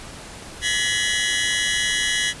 sawtooth tone cluster, 1700 / 1914 / 2011 / 2951 / 3283 Hz, G#6 / A#6 / B6 / F#7 / G#7, +40 / +45 / +31 / -5 / -21 cents, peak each -23 dBFS, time 0.61-2.34 s, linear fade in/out 50 ms, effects pink hiss -38 dBFS RMS until 2.4 s + resampled to 24000 Hz

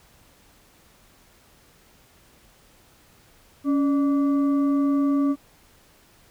sine tone with frequency modulation, 280 Hz, C#4, 18 cents sharp, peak -18 dBFS, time 3.64-5.36 s, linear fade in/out 50 ms, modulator 878 Hz, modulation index 0.31, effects pink hiss -56 dBFS RMS until 6.3 s

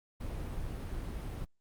brown noise, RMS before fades -38 dBFS, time 0.2-1.45 s, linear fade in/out 10 ms, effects Opus 32 kbps

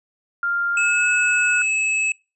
sine tone with pitch glide, 1396.9 to 1456.2 Hz, F6 to F#6, 0 to -28 cents, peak -19 dBFS, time 0.43-1.62 s, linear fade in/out 2 ms, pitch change +72 cents, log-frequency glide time 0.71-1.09 s
square tone, 2594 Hz, E7, 28 cents flat, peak -19 dBFS, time 0.77-2.12 s, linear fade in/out 2 ms
effects noise-tail reverb RT60 0.3 s tail -25 dB re dry + resampled to 24000 Hz

